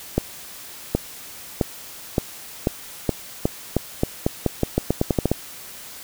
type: accelerating click train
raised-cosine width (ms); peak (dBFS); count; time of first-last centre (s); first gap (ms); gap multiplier
2; -4; 19; 0.18-5.316; 770; 0.86
effects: white hiss -39 dBFS RMS until 6.03 s